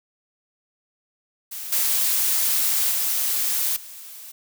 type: noise with level steps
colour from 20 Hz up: blue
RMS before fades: -33 / -21 / -23 / -40 dBFS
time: 1.51-4.32 s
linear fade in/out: 10 ms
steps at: 1.72 / 2.91 / 3.76 s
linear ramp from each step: 5 ms
effects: none